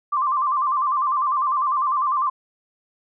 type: tone with vibrato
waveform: sine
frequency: 1108.7 Hz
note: C#6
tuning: in tune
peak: -18 dBFS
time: 0.12-2.3 s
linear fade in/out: 10 ms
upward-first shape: square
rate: 10 Hz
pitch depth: 97 cents each way
effects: none